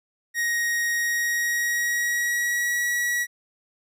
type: tone with pitch glide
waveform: 45% pulse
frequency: 1879 to 1925.1 Hz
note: A#6 to B6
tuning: +13 to -45 cents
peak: -22 dBFS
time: 0.34-3.27 s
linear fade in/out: 50 ms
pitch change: +42 cents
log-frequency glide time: 0.91-2.88 s
effects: none